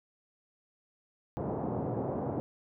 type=band-pass noise; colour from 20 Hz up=pink; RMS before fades=-34 dBFS; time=1.37-2.4 s; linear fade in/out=0 ms; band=100 to 800 Hz; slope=24 dB/octave; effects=none